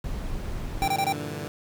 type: noise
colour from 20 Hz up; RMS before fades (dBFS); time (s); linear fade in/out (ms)
brown; -31; 0.04-0.86; 2
type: chord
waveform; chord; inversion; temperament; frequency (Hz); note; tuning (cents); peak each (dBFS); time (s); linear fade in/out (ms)
15% pulse; E half-diminished seventh; first; equal with one note detuned; 97.04 / 116.54 / 146.83 / 164.81; G2 / Bb2 / D3 / E3; -17 / 0 / 0 / 0; -32 / -33 / -28 / -33; 0.82-1.48; 0
type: tone bursts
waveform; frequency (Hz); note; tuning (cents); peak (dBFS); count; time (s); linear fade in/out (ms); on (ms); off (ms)
square; 784; G5; 0; -23; 4; 0.82-1.125; 2; 59; 23
effects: none